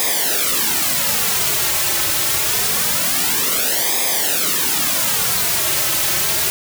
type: noise with flanger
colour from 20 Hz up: white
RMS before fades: -18 dBFS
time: 0-6.5 s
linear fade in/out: 0 ms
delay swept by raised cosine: 0.69 to 4.29 ms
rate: 0.25 Hz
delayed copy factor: -0.85
effects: none